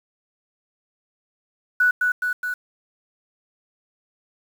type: tone with echo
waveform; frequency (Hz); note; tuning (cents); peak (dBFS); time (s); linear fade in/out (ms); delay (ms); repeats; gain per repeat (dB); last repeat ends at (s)
sine; 1478; F#6; -2; -14; 1.8-1.91; 5; 210; 3; -3; 2.54
effects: 7-bit